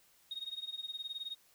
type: tone with tremolo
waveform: sine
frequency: 3729 Hz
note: A#7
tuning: in tune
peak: -35 dBFS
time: 0.31-1.35 s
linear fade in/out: 2 ms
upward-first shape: sine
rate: 19 Hz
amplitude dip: 90%
effects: tanh soft clip ceiling -34 dBFS + white hiss -67 dBFS RMS until 1.54 s